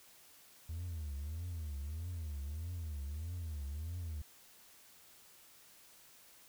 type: tone with vibrato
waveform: triangle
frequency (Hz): 78.3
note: D#2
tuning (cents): +11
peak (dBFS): -36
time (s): 0.69-4.22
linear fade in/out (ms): 5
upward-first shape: triangle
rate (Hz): 1.6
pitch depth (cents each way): 240
effects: tanh soft clip ceiling -33 dBFS + white hiss -61 dBFS RMS until 6.48 s